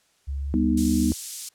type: tone with pitch glide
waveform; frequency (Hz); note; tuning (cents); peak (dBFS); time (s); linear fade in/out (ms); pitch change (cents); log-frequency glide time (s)
sine; 69.3 to 76.01; C#2 to D#2; 0 to -40; -26; 0.27-1.14; 20; +160; 0.4-0.86
type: chord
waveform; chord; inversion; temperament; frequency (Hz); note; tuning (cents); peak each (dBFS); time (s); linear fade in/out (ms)
sine; G augmented; none; equal with one note detuned; 196 / 243.8 / 311.1; G3 / B3 / D#4; 0 / -22 / 0; -25 / -22 / -24; 0.54-1.12; 0
type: high-pass noise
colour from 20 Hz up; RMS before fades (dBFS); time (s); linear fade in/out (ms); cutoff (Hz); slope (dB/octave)
white; -30; 0.77-1.49; 5; 5900; 12
effects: white hiss -64 dBFS RMS until 1.54 s + low-pass 9000 Hz 12 dB/octave